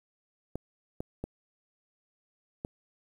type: clicks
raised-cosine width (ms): 2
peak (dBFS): -21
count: 4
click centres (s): 0.556 / 1.005 / 1.24 / 2.649
effects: 9-bit